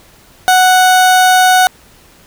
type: tone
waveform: 30% pulse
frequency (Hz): 740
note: F#5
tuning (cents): 0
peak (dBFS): -3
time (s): 0.48-1.67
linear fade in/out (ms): 0
effects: pink hiss -44 dBFS RMS until 2.26 s